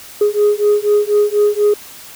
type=beating tone pair; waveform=sine; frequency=413.6 / 417.7 Hz; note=G#4 / G#4; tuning=-7 / +10 cents; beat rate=4.1 Hz; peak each=-12 dBFS; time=0.21-1.74 s; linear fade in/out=5 ms; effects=tanh soft clip ceiling -6 dBFS + white hiss -36 dBFS RMS until 2.15 s